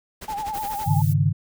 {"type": "noise with tremolo", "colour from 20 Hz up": "pink", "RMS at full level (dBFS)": -36, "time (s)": [0.21, 0.86], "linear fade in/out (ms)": 10, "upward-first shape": "sine", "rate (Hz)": 12, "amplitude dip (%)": 80}
{"type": "tone with vibrato", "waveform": "sine", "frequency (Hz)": 837, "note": "G#5", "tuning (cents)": 13, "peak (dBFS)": -26, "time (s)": [0.28, 1.02], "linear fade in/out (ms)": 5, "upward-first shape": "sine", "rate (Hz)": 9.9, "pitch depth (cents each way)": 80}
{"type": "noise", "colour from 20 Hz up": "violet", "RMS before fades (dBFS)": -37, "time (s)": [0.53, 1.14], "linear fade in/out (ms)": 20}
{"type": "chord", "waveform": "sine", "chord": "Ab suspended fourth", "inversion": "none", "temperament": "equal with one note detuned", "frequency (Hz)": [101.28, 138.59, 155.56], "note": ["Ab2", "Db3", "Eb3"], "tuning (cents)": [-43, 0, 0], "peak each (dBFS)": -21, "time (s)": [0.86, 1.33], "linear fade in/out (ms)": 20}
{"effects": []}